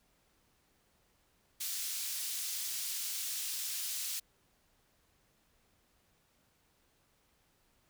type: high-pass noise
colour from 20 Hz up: pink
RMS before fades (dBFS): -38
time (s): 1.6-4.2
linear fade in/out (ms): 10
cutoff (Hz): 4500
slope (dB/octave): 12
effects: pink hiss -72 dBFS RMS until 7.89 s